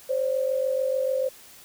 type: tone pair together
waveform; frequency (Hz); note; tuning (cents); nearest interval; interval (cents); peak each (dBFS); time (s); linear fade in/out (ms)
sine; 523.3 / 570.1; C5 / C#5; 0 / +48; minor second; 148; -23 / -29; 0.09-1.29; 10
effects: white hiss -49 dBFS RMS until 1.64 s